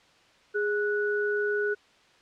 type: tone pair together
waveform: sine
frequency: 413.6 / 1474 Hz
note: G#4 / F#6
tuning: -7 / -7 cents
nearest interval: octave + minor seventh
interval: 2200 cents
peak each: -26 / -29 dBFS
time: 0.54-1.75 s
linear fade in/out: 20 ms
effects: white hiss -59 dBFS RMS until 2.21 s + low-pass 4000 Hz 12 dB/octave